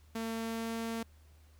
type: tone with pitch glide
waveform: sawtooth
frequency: 226 to 227.7 Hz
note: A3 to A#3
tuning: +47 to -40 cents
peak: -31 dBFS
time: 0.15-1.03 s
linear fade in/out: 5 ms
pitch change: +13 cents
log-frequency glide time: 0.33-0.76 s
effects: added 76 Hz sine -57 dBFS peak until 1.59 s + pink hiss -68 dBFS RMS until 1.59 s